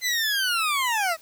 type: linear sweep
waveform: 20% pulse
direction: down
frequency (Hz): 2051 to 622.3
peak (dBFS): -17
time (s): 0.01-1.17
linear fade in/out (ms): 50
effects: white hiss -52 dBFS RMS until 1.21 s